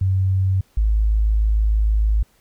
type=tone pair in turn; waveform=sine; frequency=94.9 / 53.26 Hz; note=F#2 / G#1; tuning=+44 / +44 cents; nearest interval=minor seventh; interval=1000 cents; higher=first; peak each=-15 / -14 dBFS; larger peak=second; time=0.01-0.61 / 0.77-2.23 s; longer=second; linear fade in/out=5 ms; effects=pink hiss -59 dBFS RMS until 2.4 s